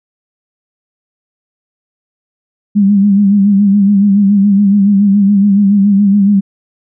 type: tone with vibrato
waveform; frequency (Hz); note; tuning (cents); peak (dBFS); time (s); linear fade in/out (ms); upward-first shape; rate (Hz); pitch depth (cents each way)
sine; 200.7; G3; +41; -5; 2.75-6.41; 20; sine; 7.1; 58
effects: none